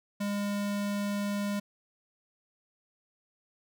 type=tone; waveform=square; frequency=203.3 Hz; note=G#3; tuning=37 cents flat; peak=-30 dBFS; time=0.2-1.6 s; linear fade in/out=10 ms; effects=none